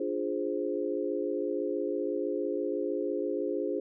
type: chord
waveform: sine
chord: D half-diminished seventh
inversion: none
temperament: equal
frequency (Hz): 293.7 / 349.2 / 415.3 / 523.3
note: D4 / F4 / Ab4 / C5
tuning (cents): 0 / 0 / 0 / 0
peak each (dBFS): -35 / -34 / -33 / -35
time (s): 0-3.8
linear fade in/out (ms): 5
effects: none